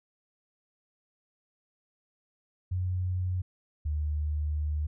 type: tone pair in turn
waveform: sine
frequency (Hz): 91.2 / 75.31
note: F#2 / D2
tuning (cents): -24 / +44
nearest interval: minor third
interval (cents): 332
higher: first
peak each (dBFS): -27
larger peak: neither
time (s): 2.71-3.42 / 3.85-4.87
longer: second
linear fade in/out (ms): 10
effects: none